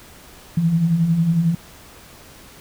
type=beating tone pair; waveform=sine; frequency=157.1 / 168.1 Hz; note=D#3 / E3; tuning=+17 / +34 cents; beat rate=11 Hz; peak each=-24 / -15 dBFS; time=0.57-1.55 s; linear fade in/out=5 ms; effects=pink hiss -44 dBFS RMS until 2.6 s